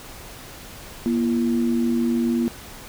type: tone pair together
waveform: sine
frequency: 238.1 / 338.8 Hz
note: A#3 / E4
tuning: +37 / +48 cents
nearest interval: tritone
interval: 611 cents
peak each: -19 / -25 dBFS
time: 1.06-2.48 s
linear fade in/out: 0 ms
effects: pink hiss -40 dBFS RMS until 2.88 s